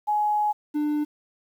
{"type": "tone pair in turn", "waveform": ["sine", "triangle"], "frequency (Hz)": [840, 298], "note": ["G#5", "D4"], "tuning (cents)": [19, 25], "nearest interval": "octave + tritone", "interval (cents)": 1794, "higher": "first", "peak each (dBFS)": -20, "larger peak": "neither", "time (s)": [[0.07, 0.53], [0.74, 1.05]], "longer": "first", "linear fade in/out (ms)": 20, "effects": ["9-bit"]}